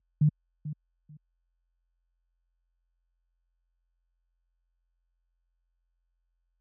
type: tone with echo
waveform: sine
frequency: 150.5 Hz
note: D3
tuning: 43 cents sharp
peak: -17 dBFS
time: 0.21-0.29 s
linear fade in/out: 5 ms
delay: 440 ms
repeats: 2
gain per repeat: -14 dB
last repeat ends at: 1.17 s
effects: added 43 Hz sine -60 dBFS peak until 6.6 s + high-pass 100 Hz 12 dB/octave